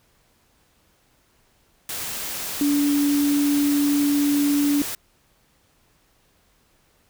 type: tone in noise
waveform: sine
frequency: 288.1 Hz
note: D4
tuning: 33 cents flat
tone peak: -17 dBFS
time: 2.61-4.82 s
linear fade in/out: 2 ms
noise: white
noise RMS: -30 dBFS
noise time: 1.89-4.95 s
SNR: +10 dB
effects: pink hiss -62 dBFS RMS until 7.09 s